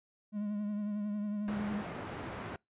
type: tone with vibrato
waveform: triangle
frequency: 207.7 Hz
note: G#3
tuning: in tune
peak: -31 dBFS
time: 0.32-1.84 s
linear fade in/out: 50 ms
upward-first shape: triangle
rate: 11 Hz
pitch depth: 39 cents each way
type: band-pass noise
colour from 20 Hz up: pink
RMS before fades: -42 dBFS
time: 1.48-2.56 s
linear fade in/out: 0 ms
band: 100 to 1800 Hz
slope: 12 dB/octave
effects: noise-tail reverb RT60 0.2 s tail -26 dB re dry + resampled to 8000 Hz